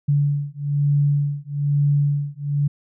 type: beating tone pair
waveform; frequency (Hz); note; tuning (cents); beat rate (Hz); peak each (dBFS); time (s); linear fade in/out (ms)
sine; 143.4 / 144.5; D3 / D3; -41 / -28; 1.1; -20; 0.08-2.68; 10
effects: none